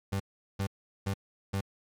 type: tone bursts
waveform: 30% pulse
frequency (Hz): 98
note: G2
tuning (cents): 0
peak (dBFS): -26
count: 4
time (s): 0.12-1.61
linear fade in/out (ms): 10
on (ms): 80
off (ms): 390
effects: MP3 96 kbps